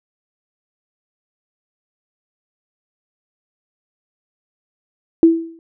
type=tone with exponential decay; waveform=sine; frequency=329.6 Hz; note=E4; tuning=in tune; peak=-3 dBFS; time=5.23-5.59 s; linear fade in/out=1 ms; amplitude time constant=77 ms; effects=none